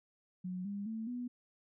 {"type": "tone with pitch steps", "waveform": "sine", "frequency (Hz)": [182.7, 201.6, 222.3, 245.3], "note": ["F#3", "G3", "A3", "B3"], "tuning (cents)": [-22, 49, 18, -12], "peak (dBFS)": -37, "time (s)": [0.44, 1.28], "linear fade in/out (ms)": 10, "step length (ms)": 210, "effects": []}